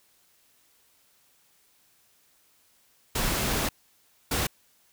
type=noise bursts at uneven times; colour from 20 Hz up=pink; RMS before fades=-27 dBFS; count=2; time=3.15-3.69 / 4.31-4.47 s; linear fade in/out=5 ms; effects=white hiss -64 dBFS RMS until 4.92 s